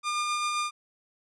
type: tone with tremolo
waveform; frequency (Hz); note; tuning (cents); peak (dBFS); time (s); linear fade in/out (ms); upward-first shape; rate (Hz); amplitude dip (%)
sawtooth; 1206; D6; +46; -22; 0.03-0.71; 50; sine; 7.6; 25
effects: resampled to 22050 Hz